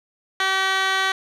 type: tone with band-pass filter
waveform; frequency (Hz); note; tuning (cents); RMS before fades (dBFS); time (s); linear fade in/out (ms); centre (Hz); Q
15% pulse; 382.6; G4; -42; -21; 0.4-1.12; 2; 2400; 1.9
effects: none